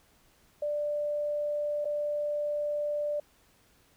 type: tone with dropouts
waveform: sine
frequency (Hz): 590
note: D5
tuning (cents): +8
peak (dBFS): -28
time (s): 0.62-3.2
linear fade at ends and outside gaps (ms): 5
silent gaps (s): 1.847-1.853
effects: pink hiss -64 dBFS RMS until 3.96 s